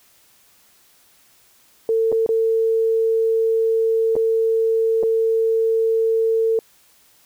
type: tone with dropouts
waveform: sine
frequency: 450 Hz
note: A4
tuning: 39 cents sharp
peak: -15 dBFS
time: 1.89-6.59 s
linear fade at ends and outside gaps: 1 ms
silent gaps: 2.118-2.125 / 2.263-2.29 / 4.155-4.164 / 5.029-5.034 s
effects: white hiss -55 dBFS RMS until 7.25 s